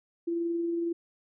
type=tone with amplitude modulation; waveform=sine; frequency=338.7 Hz; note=E4; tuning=47 cents sharp; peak=-26 dBFS; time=0.27-0.93 s; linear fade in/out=10 ms; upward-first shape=sine; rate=21.9 Hz; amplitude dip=25%; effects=none